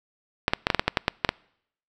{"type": "clicks", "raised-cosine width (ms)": 0.3, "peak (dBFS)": -3, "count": 11, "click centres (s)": [0.481, 0.535, 0.669, 0.702, 0.747, 0.795, 0.88, 0.972, 1.081, 1.248, 1.291], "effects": ["noise-tail reverb RT60 0.7 s tail -26 dB re dry"]}